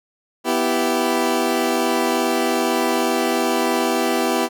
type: chord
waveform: 20% pulse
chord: E minor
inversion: second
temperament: equal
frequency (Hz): 246.9 / 329.6 / 392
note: B3 / E4 / G4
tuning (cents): 0 / 0 / 0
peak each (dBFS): -17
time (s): 0.44-4.49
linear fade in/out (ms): 50
effects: none